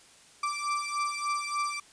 35% pulse beating tone pair, 1170 / 1173.4 Hz, D6 / D6, -7 / -2 cents, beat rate 3.4 Hz, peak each -30 / -31 dBFS, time 0.43-1.8 s, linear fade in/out 5 ms, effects white hiss -56 dBFS RMS until 1.92 s + resampled to 22050 Hz

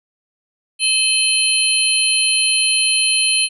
sine tone cluster, 2592 / 3073 / 4172 / 9960 Hz, E7 / G7 / C8 / D#9, -30 / -35 / -6 / +1 cents, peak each -19 dBFS, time 0.79-3.49 s, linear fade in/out 50 ms, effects none

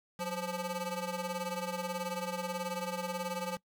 20% pulse ring-modulated tone, 350.4 Hz, F4, 6 cents sharp, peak -27 dBFS, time 0.19-3.57 s, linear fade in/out 2 ms, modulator 166 Hz, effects noise-tail reverb RT60 0.1 s tail -21 dB re dry

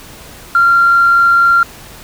sine tone with frequency modulation, 1382 Hz, F6, 19 cents flat, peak -5 dBFS, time 0.55-1.63 s, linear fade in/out 2 ms, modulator 24.1 Hz, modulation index 0.23, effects tanh soft clip ceiling -1 dBFS + pink hiss -35 dBFS RMS until 2.03 s

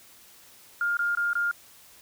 sine tone bursts, 1409 Hz, F6, 15 cents sharp, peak -23 dBFS, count 4, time 0.81-1.513 s, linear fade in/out 2 ms, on 160 ms, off 21 ms, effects white hiss -53 dBFS RMS until 2.01 s

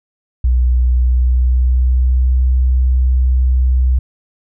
sine tone with pitch glide, 61.7 to 63.51 Hz, B1 to B1, -1 to +49 cents, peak -9 dBFS, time 0.44-3.99 s, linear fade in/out 5 ms, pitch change +50 cents, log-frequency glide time 0.88-2.42 s, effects none

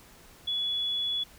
sine tone, 3400 Hz, G#7, 40 cents sharp, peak -27 dBFS, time 0.47-1.24 s, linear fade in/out 10 ms, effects pink hiss -54 dBFS RMS until 1.38 s

